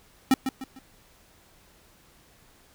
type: tone with echo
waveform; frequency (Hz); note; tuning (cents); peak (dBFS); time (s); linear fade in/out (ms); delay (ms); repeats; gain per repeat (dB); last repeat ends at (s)
square; 264.4; C4; +18; -16; 0.31-0.34; 2; 150; 3; -9; 0.79
effects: pink hiss -58 dBFS RMS until 2.74 s